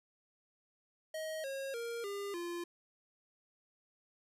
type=tone with pitch steps; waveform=square; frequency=631 / 543 / 467.3 / 402.1 / 346 Hz; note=D#5 / C#5 / A#4 / G4 / F4; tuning=+24 / -36 / +4 / +44 / -16 cents; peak=-39 dBFS; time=1.14-2.64 s; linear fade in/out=5 ms; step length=300 ms; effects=resampled to 32000 Hz